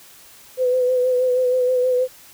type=tone with vibrato; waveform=sine; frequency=504 Hz; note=B4; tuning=35 cents sharp; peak=-15 dBFS; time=0.57-2.08 s; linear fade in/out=50 ms; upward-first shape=sine; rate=6.3 Hz; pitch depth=32 cents each way; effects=white hiss -46 dBFS RMS until 2.33 s